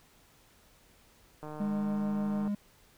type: click train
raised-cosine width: 1 ms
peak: -29 dBFS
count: 160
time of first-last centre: 1.43-2.476 s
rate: 152 Hz
type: tone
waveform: triangle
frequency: 204.9 Hz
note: G#3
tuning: 23 cents flat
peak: -27 dBFS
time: 1.6-2.55 s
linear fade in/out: 5 ms
effects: pink hiss -62 dBFS RMS until 2.97 s